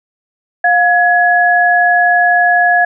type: tone pair together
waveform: sine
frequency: 708 / 1684 Hz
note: F5 / G#6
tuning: +23 / +24 cents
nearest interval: octave + minor third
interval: 1501 cents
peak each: -10 dBFS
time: 0.64-2.85 s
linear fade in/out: 5 ms
effects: none